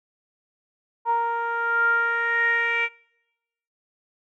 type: tone with low-pass filter sweep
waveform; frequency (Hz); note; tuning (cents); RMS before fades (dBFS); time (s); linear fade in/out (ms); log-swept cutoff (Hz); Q
10% pulse; 466.2; A#4; 0; -23; 1.05-2.89; 50; 950 to 2300; 7.6
effects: noise-tail reverb RT60 1.0 s tail -25 dB re dry